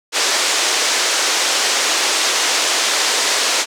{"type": "band-pass noise", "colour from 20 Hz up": "white", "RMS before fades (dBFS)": -17, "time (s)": [0.12, 3.66], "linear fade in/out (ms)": 50, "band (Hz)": [340, 7200], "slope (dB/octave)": 24, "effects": []}